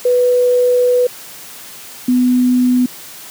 sine tone pair in turn, 493.9 / 249.7 Hz, B4 / B3, 0 / +19 cents, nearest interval octave, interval 1181 cents, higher first, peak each -9 dBFS, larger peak neither, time 0.05-1.07 / 2.08-2.86 s, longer first, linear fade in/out 5 ms, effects white hiss -34 dBFS RMS until 3.3 s + high-pass 100 Hz 12 dB/octave

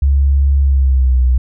sine tone with pitch glide, 69.3 to 62.82 Hz, C#2 to B1, 0 to +30 cents, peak -8 dBFS, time 0.02-1.38 s, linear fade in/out 5 ms, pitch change -170 cents, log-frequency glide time 0.61-1.21 s, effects none

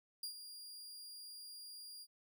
sawtooth tone with ADSR envelope, 4814 Hz, D8, 42 cents sharp, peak -37 dBFS, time 0.23-2.07 s, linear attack 4 ms, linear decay 95 ms, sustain -10 dB, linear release 50 ms, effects none

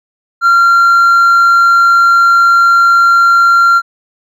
sine tone with hard clipping, 1379 Hz, F6, 22 cents flat, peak -5 dBFS, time 0.41-3.82 s, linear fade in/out 50 ms, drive 2 dB, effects none

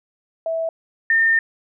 sine tone pair in turn, 654 / 1813.8 Hz, E5 / A#6, -14 / -48 cents, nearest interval octave + tritone, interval 1766 cents, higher second, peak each -20 / -13 dBFS, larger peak second, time 0.46-0.69 / 1.1-1.39 s, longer second, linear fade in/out 2 ms, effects none

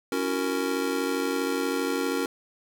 square chord, F# dominant seventh, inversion second, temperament just, 277.5 / 333 / 370 / 462.5 Hz, C#4 / E4 / F#4 / A#4, +2 / +18 / 0 / -14 cents, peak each -30 / -36 / -32 / -31 dBFS, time 0.12-2.26 s, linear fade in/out 2 ms, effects none

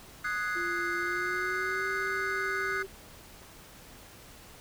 triangle chord, Ab dominant seventh, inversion second, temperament equal, 1244.5 / 1480 / 1661.2 / 2093 Hz, Eb6 / Gb6 / Ab6 / C7, 0 / 0 / 0 / 0 cents, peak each -34 / -31 / -36 / -35 dBFS, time 0.24-2.83 s, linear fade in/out 10 ms
sine tone with pitch glide, 347.9 to 386 Hz, F4 to G4, -7 to -27 cents, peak -36 dBFS, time 0.55-2.87 s, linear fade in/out 20 ms, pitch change +180 cents, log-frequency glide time 0.95-1.89 s
effects pink hiss -51 dBFS RMS until 4.6 s

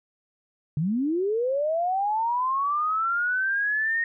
sine linear sweep, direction up, 138.59 to 1864.7 Hz, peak -22 dBFS, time 0.77-4.04 s, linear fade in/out 2 ms, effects none

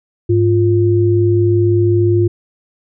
sine tone pair together, 103.82 / 349.2 Hz, G#2 / F4, 0 / 0 cents, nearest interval octave + major sixth, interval 2100 cents, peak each -12 dBFS, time 0.29-2.28 s, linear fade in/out 10 ms, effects none

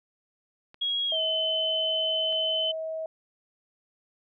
clicks, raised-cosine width 0.3 ms, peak -33 dBFS, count 2, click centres 0.744 / 2.326 s
sine tone with pitch glide, 3302 to 3045 Hz, G#7 to F#7, -11 to +49 cents, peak -25 dBFS, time 0.81-2.72 s, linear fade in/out 10 ms, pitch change -140 cents, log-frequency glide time 1.08-1.2 s
sine tone, 640 Hz, D#5, 49 cents sharp, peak -30 dBFS, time 1.12-3.06 s, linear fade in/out 2 ms
effects none

